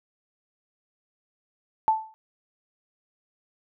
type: tone with exponential decay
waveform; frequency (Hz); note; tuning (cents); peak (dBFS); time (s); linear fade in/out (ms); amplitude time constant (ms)
sine; 878; A5; -4; -14; 1.88-2.14; 0; 56
effects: none